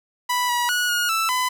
sawtooth tone with pitch steps, 987 / 967 / 1460 / 1437 / 1323 / 1007 Hz, B5 / B5 / F#6 / F6 / E6 / B5, -1 / -37 / -24 / +49 / +6 / +33 cents, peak -16 dBFS, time 0.29-1.49 s, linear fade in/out 10 ms, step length 200 ms, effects none

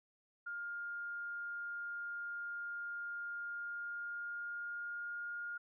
sine tone with pitch glide, 1410 to 1419 Hz, F6 to F6, +16 to +27 cents, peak -40 dBFS, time 0.46-5.58 s, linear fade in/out 10 ms, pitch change +11 cents, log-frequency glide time 3.32-5.22 s, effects none

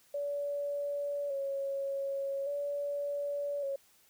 sine tone with vibrato, 562 Hz, C#5, 24 cents sharp, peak -32 dBFS, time 0.14-3.76 s, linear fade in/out 5 ms, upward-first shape square, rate 0.43 Hz, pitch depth 34 cents each way, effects white hiss -65 dBFS RMS until 4.09 s

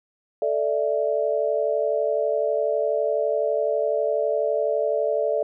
sine chord, A suspended fourth, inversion none, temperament equal, 440 / 587.3 / 659.3 Hz, A4 / D5 / E5, 0 / 0 / 0 cents, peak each -25 / -23 / -26 dBFS, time 0.42-5.43 s, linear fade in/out 2 ms, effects none

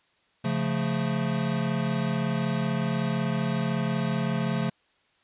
square chord, Db augmented, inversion none, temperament equal, 138.59 / 174.61 / 220 Hz, Db3 / F3 / A3, 0 / 0 / 0 cents, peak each -30 dBFS, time 0.44-4.7 s, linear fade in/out 10 ms, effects white hiss -66 dBFS RMS until 5.23 s + resampled to 8000 Hz

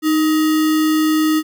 sine tone with sample-and-hold, 311.1 Hz, D#4, in tune, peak -12 dBFS, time 0.02-1.43 s, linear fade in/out 50 ms, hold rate 1575 Hz, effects none

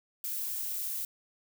violet noise, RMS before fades -35 dBFS, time 0.24-1.05 s, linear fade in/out 2 ms, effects none

